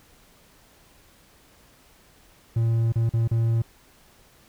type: tone with dropouts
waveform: triangle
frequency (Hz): 114.6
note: A#2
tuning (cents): -29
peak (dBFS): -17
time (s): 2.56-3.62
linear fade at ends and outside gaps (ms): 5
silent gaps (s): 2.923-2.957 / 3.094-3.136 / 3.277-3.312
effects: pink hiss -56 dBFS RMS until 4.48 s